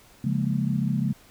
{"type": "chord", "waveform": "sine", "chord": "Bb minor seventh", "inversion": "first", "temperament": "equal with one note detuned", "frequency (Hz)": [138.59, 173.31, 207.7, 233.1], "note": ["Db3", "F3", "Ab3", "Bb3"], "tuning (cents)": [0, -13, 0, 0], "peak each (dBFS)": [-26, -29, -27, -30], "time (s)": [0.24, 1.13], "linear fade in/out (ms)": 5, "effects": ["pink hiss -54 dBFS RMS until 1.3 s"]}